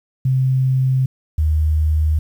sine tone pair in turn, 130.81 / 77.4 Hz, C3 / D#2, 0 / -9 cents, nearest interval major sixth, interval 909 cents, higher first, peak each -13 dBFS, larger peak neither, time 0.25-1.06 / 1.38-2.19 s, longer neither, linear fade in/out 5 ms, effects 8-bit

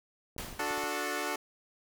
clicks, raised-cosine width 2 ms, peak -36 dBFS, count 7, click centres 0.364 / 0.401 / 0.447 / 0.527 / 0.708 / 0.779 / 0.837 s
pink noise with exponential decay, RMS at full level -37 dBFS, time 0.38-0.98 s, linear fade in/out 0 ms, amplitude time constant 130 ms
10% pulse chord, D major, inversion none, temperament equal with one note detuned, 293.7 / 365.3 / 440 Hz, D4 / F#4 / A4, 0 / -22 / 0 cents, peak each -28 dBFS, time 0.59-1.36 s, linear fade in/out 5 ms
effects none

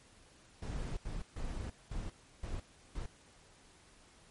brown noise bursts at uneven times, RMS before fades -39 dBFS, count 6, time 0.62-0.97 / 1.05-1.22 / 1.36-1.7 / 1.91-2.1 / 2.43-2.6 / 2.95-3.06 s, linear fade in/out 5 ms, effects pink hiss -62 dBFS RMS until 4.3 s + MP3 48 kbps

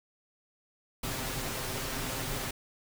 pink noise with comb filter, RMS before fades -35 dBFS, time 1.03-2.51 s, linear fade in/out 5 ms, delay 7.6 ms, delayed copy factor +0.55, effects none

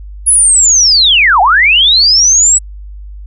sine linear two-way sweep, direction down then up, 10610 to 698.5 to 7940 Hz, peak -4 dBFS, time 0.26-2.59 s, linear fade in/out 20 ms, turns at 1.41 s, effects added 50 Hz sine -25 dBFS peak until 3.26 s

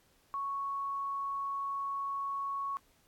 sine tone, 1108.7 Hz, C#6, in tune, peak -33 dBFS, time 0.34-2.77 s, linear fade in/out 0 ms, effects pink hiss -68 dBFS RMS until 3.07 s + AAC 64 kbps

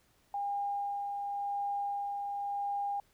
sine tone with tremolo, 807 Hz, G#5, 50 cents flat, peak -31 dBFS, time 0.34-3 s, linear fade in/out 2 ms, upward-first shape sine, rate 0.92 Hz, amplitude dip 30%, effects pink hiss -69 dBFS RMS until 3.13 s

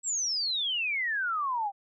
sine exponential sweep, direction down, 7850 to 774 Hz, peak -27 dBFS, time 0.03-1.72 s, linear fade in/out 50 ms, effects none

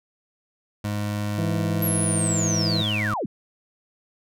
25% pulse tone with pitch glide, 103.83 to 105.28 Hz, G#2 to G#2, 0 to +24 cents, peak -21 dBFS, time 0.84-3.14 s, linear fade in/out 5 ms, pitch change +24 cents, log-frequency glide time 1.74-2.04 s
harmonic tone, 164.81 Hz, E3, in tune, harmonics 1 / 2 / 3 / 4, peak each -25 / -31 / -35 / -37 dBFS, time 1.38-2.82 s, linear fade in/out 5 ms
sine linear sweep, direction down, 11740 to 134.5 Hz, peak -24 dBFS, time 1.82-3.26 s, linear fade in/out 5 ms
effects none

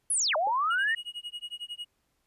sine linear two-way sweep, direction down then up, 11175 to 587.3 to 1889 Hz, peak -24 dBFS, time 0.1-0.95 s, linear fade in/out 5 ms, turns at 0.36 s
sine tone with exponential decay, 542 Hz, C#5, 39 cents flat, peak -30 dBFS, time 0.47-0.55 s, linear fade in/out 1 ms, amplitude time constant 16 ms
triangle tone with tremolo, 2891 Hz, F#7, 41 cents flat, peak -32 dBFS, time 0.7-1.85 s, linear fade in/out 10 ms, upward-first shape sine, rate 11 Hz, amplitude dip 100%
effects pink hiss -75 dBFS RMS until 2.26 s + resampled to 32000 Hz

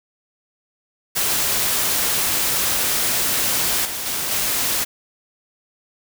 white noise with level steps, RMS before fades -20 / -27 / -24 / -21 dBFS, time 1.15-4.85 s, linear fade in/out 20 ms, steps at 3.85 / 4.06 / 4.31 s, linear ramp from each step 2 ms, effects none

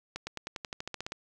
accelerating click train, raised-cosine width 0.2 ms, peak -19 dBFS, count 13, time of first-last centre 0.16-1.121 s, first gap 110 ms, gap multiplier 0.94, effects none

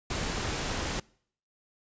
pink noise, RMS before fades -32 dBFS, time 0.1-1 s, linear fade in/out 5 ms, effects noise-tail reverb RT60 0.6 s tail -25 dB re dry + resampled to 16000 Hz

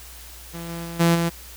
sawtooth tone with level steps, 168.7 Hz, E3, 40 cents sharp, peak -28 / -26 / -28 / -11 / -16 dBFS, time 0.53-1.3 s, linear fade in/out 20 ms, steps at 0.68 / 0.84 / 0.99 / 1.14 s, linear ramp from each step 20 ms, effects added 60 Hz sine -43 dBFS peak until 1.56 s + white hiss -43 dBFS RMS until 1.56 s

